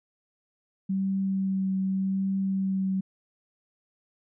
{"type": "tone with vibrato", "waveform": "sine", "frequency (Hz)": 192, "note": "G3", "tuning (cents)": -36, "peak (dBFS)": -24, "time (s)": [0.89, 3.01], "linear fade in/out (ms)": 10, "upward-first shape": "triangle", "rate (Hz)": 0.85, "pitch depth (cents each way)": 15, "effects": []}